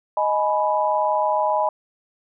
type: chord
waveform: sine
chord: G# minor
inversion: second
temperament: equal with one note detuned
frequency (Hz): 622.3 / 841.2 / 987.8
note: D#5 / G#5 / B5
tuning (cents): 0 / +22 / 0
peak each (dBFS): -22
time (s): 0.17-1.69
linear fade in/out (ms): 2
effects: none